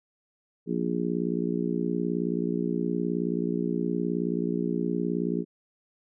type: harmonic tone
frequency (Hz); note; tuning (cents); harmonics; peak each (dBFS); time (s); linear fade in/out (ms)
59; A#1; +22; 3 / 4 / 5 / 6 / 7; -30 / -31 / -32 / -33 / -33; 0.66-5.45; 50
effects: none